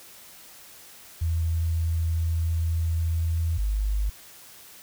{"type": "tone pair in turn", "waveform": "sine", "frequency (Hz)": [82.41, 51.22], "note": ["E2", "G#1"], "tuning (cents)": [0, -23], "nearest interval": "minor sixth", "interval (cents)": 823, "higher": "first", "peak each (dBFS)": -22, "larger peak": "neither", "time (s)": [[1.21, 3.58], [3.58, 4.1]], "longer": "first", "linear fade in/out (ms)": 10, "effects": ["white hiss -48 dBFS RMS until 4.82 s"]}